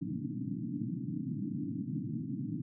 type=band-pass noise; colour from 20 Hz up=white; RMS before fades=-37 dBFS; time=0.01-2.62 s; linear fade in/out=10 ms; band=110 to 310 Hz; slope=96 dB/octave; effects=none